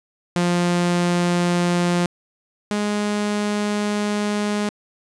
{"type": "tone pair in turn", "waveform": "sawtooth", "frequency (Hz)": [175.3, 207.7], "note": ["F3", "G#3"], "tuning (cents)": [7, 0], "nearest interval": "minor third", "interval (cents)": 293, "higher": "second", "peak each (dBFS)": [-13, -16], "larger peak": "first", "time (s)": [[0.36, 2.06], [2.71, 4.69]], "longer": "second", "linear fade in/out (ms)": 0, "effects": ["resampled to 22050 Hz", "9-bit"]}